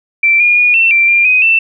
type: tone with pitch steps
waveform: sine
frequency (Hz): 2342 / 2426 / 2445 / 2692 / 2355 / 2390 / 2507 / 2671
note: D7 / D#7 / D#7 / E7 / D7 / D7 / D#7 / E7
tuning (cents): -5 / -44 / -31 / +36 / +4 / +30 / +12 / +22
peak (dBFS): -6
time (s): 0.23-1.59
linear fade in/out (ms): 5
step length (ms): 170
effects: none